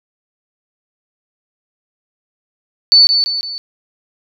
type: tone with echo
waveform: sine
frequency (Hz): 4494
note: C#8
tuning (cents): +23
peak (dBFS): -4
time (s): 2.92-3.07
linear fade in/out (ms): 0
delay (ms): 170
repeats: 3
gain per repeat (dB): -6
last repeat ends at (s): 3.58
effects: none